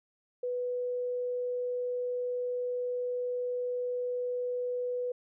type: tone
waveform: sine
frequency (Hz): 493.9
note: B4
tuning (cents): 0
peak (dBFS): -30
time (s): 0.43-5.12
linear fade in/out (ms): 5
effects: none